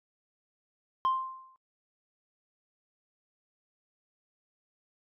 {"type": "tone with exponential decay", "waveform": "sine", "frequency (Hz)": 1048, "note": "C6", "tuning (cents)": 2, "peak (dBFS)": -20, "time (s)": [1.05, 1.56], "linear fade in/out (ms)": 0, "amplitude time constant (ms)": 110, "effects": ["noise-tail reverb RT60 0.1 s tail -23 dB re dry", "tanh soft clip ceiling -22 dBFS"]}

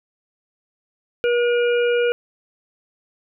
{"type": "harmonic tone", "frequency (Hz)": 479.9, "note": "B4", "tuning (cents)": -50, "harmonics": [1, 3, 5, 6], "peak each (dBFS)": [-16, -26, -30, -32], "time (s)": [1.24, 2.12], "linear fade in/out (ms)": 0, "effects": []}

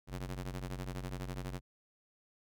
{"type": "ring-modulated tone", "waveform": "sawtooth", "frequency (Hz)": 92.5, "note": "F#2", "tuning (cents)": 0, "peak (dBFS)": -32, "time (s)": [0.07, 1.61], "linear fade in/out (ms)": 50, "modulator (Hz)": 40.2, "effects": []}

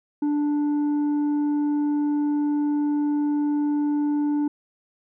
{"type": "tone with tanh clipping", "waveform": "triangle", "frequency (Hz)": 293.7, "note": "D4", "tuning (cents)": 0, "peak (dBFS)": -21, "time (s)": [0.22, 4.48], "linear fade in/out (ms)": 5, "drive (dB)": 9, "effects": []}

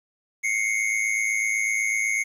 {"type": "tone pair together", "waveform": "square", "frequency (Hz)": [2107, 2215], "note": ["C7", "C#7"], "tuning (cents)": [12, -2], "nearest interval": "minor second", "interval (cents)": 86, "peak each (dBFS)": [-26, -25], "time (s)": [0.43, 2.24], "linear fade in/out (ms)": 20, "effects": ["low-pass 10000 Hz 12 dB/octave", "9-bit"]}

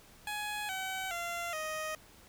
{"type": "tone with pitch steps", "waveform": "15% pulse", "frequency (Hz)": [838, 759.6, 688.6, 624.2], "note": ["G#5", "F#5", "F5", "D#5"], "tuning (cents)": [15, 45, -25, 5], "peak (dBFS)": -29, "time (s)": [0.27, 1.95], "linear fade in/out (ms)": 2, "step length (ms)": 420, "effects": ["pink hiss -58 dBFS RMS until 2.28 s"]}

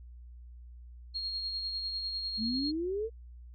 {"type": "tone with tremolo", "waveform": "sine", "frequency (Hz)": 4263, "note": "C8", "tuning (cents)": 32, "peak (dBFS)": -31, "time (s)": [1.14, 2.72], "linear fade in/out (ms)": 20, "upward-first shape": "triangle", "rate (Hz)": 10, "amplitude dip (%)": 40}
{"type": "exponential sweep", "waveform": "sine", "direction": "up", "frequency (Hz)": [210.9, 466.2], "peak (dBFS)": -30, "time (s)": [2.37, 3.1], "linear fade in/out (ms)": 50}
{"effects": ["added 60 Hz sine -46 dBFS peak until 3.54 s", "MP3 48 kbps"]}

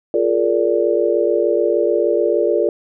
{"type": "chord", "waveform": "sine", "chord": "Bb dominant seventh", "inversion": "second", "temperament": "just", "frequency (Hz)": [349.6, 419.5, 466.2, 582.7], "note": ["F4", "Ab4", "Bb4", "D5"], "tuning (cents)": [2, 17, 0, -14], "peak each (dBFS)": -19, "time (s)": [0.14, 2.69], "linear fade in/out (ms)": 2, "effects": []}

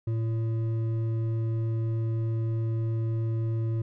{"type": "tone with hard clipping", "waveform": "sine", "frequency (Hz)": 112.9, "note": "A2", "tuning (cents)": 45, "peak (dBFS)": -27, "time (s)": [0.07, 3.82], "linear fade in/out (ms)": 5, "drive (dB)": 7, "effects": []}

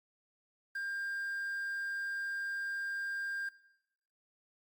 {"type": "tone with quantisation", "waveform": "triangle", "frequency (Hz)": 1598, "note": "G6", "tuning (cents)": 33, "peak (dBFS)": -34, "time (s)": [0.75, 3.49], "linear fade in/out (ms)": 5, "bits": 10, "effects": ["noise-tail reverb RT60 0.9 s tail -18 dB re dry", "Opus 48 kbps"]}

